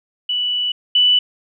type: tone pair in turn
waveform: sine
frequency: 2960 / 2974 Hz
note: F#7 / F#7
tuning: 0 / +8 cents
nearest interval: unison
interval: 8 cents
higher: second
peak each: -17 / -10 dBFS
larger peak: second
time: 0.29-0.72 / 0.95-1.19 s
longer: first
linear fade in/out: 5 ms
effects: none